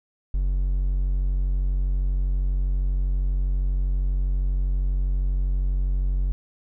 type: tone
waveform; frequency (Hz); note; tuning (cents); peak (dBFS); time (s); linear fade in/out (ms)
triangle; 46.25; F#1; 0; -18; 0.34-6.32; 0
effects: none